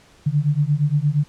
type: beating tone pair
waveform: sine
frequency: 142.8 / 151.4 Hz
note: D3 / D#3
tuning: -48 / -47 cents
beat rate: 8.6 Hz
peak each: -19 dBFS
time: 0.26-1.24 s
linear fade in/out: 10 ms
effects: pink hiss -52 dBFS RMS until 1.28 s + low-pass 8000 Hz 12 dB/octave